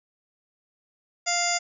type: harmonic tone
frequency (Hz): 698.5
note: F5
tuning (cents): 0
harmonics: 1 / 2 / 3 / 4 / 5 / 7 / 8 / 9 / 10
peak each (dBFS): -28 / -34 / -29 / -38 / -38 / -30 / -37 / -35 / -28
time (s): 1.26-1.59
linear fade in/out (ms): 20
effects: none